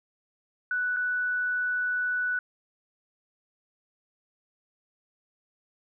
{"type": "tone with dropouts", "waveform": "sine", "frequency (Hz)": 1483, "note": "F#6", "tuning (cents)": 4, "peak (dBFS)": -25, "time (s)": [0.71, 2.39], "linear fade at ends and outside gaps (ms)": 2, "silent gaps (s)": [0.964, 0.968], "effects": []}